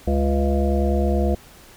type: harmonic tone with a mistuned harmonic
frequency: 69.3 Hz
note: C#2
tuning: in tune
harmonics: 1 / 3 / 5 / 7 / 9 / 10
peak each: -19 / -24 / -26 / -27 / -29 / -29 dBFS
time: 0.07-1.35 s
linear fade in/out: 5 ms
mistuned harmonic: 7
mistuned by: +37 cents
effects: pink hiss -47 dBFS RMS until 1.76 s